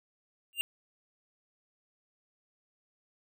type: tone with exponential growth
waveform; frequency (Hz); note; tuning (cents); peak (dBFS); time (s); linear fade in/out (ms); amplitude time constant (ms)
square; 2794; F7; 0; -24; 0.53-0.61; 0; 16
effects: none